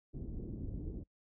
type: low-pass noise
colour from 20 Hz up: pink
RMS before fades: -42 dBFS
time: 0.13-1.04 s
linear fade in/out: 20 ms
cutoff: 350 Hz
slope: 24 dB/octave
effects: noise-tail reverb RT60 0.1 s tail -23 dB re dry